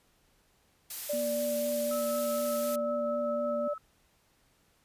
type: noise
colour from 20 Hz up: blue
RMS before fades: -37 dBFS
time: 0.9-2.76 s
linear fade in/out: 5 ms
type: tone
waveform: sine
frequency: 587.3 Hz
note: D5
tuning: in tune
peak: -29 dBFS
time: 1.09-3.74 s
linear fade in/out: 10 ms
type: tone with vibrato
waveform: sine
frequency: 237.2 Hz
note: A#3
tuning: 30 cents sharp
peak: -36 dBFS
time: 1.13-3.68 s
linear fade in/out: 5 ms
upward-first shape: sine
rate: 4 Hz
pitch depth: 25 cents each way
type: tone with tremolo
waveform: sine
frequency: 1300 Hz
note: E6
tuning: 24 cents flat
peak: -37 dBFS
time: 1.91-3.78 s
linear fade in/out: 2 ms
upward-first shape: sine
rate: 5.2 Hz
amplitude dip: 35%
effects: pink hiss -68 dBFS RMS until 4.84 s + resampled to 32000 Hz